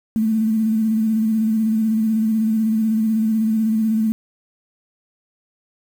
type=tone with vibrato; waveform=sine; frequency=220 Hz; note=A3; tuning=in tune; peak=-15 dBFS; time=0.16-4.12 s; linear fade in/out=0 ms; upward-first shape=square; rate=16 Hz; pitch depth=30 cents each way; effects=7-bit